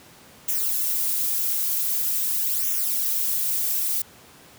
violet noise with flanger, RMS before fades -24 dBFS, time 0.48-4.02 s, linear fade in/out 5 ms, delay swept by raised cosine 0.22 to 4.82 ms, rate 0.45 Hz, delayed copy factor -0.7, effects pink hiss -49 dBFS RMS until 4.58 s + high-pass 100 Hz 12 dB/octave

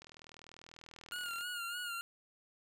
click train, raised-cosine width 0.2 ms, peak -35 dBFS, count 57, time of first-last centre 0.02-1.41 s, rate 40.3 Hz
25% pulse tone with vibrato, 1418 Hz, F6, 26 cents sharp, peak -35 dBFS, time 1.12-2.01 s, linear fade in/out 0 ms, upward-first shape sine, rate 3.3 Hz, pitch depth 52 cents each way
effects none

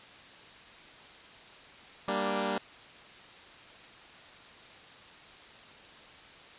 10% pulse chord, G minor, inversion none, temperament equal, 196 / 233.1 / 293.7 Hz, G3 / Bb3 / D4, 0 / 0 / 0 cents, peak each -24 / -26 / -28 dBFS, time 2.08-2.58 s, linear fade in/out 2 ms, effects white hiss -51 dBFS RMS until 6.58 s + resampled to 8000 Hz

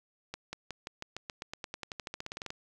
accelerating click train, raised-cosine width 0.2 ms, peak -21 dBFS, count 23, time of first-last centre 0.34-2.504 s, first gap 190 ms, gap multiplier 0.93, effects none

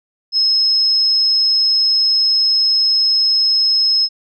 sine tone, 5170 Hz, E8, 34 cents flat, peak -11 dBFS, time 0.32-4.09 s, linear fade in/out 50 ms, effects none

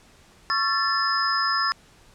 sine tone cluster, 1103 / 1345 / 1753 / 5080 Hz, C#6 / E6 / A6 / D#8, -9 / +34 / -7 / +35 cents, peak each -26 dBFS, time 0.5-1.72 s, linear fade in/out 0 ms, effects pink hiss -54 dBFS RMS until 2.14 s + low-pass 9000 Hz 12 dB/octave

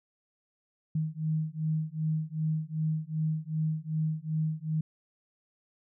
sine beating tone pair, 155.56 / 158.16 Hz, D#3 / D#3, 0 / +29 cents, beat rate 2.6 Hz, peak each -31 dBFS, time 0.95-4.81 s, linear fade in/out 5 ms, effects none

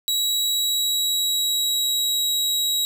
sawtooth tone with pitch glide, 3882 to 3849 Hz, B7 to B7, -31 to -45 cents, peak -17 dBFS, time 0.08-2.85 s, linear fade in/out 0 ms, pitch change -14 cents, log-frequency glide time 0.53-2.32 s, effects none

